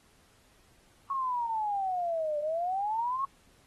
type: exponential two-way sweep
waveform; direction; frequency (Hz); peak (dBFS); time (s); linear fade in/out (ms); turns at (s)
sine; down then up; 1108.7 to 586 to 1108.7; -28; 1.1-3.25; 2; 2.39
effects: pink hiss -64 dBFS RMS until 3.66 s + AAC 32 kbps